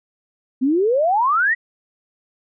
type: exponential sweep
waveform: sine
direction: up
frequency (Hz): 246.9 to 1975.5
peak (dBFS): -14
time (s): 0.61-1.55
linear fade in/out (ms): 20
effects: none